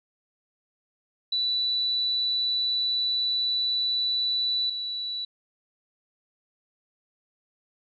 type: tone pair in turn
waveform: sine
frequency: 3962 / 3945 Hz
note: B7 / B7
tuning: +5 / -3 cents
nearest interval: unison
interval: 8 cents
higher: first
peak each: -23 / -29 dBFS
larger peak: first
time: 1.32-4.7 / 4.7-5.25 s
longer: first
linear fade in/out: 5 ms
effects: none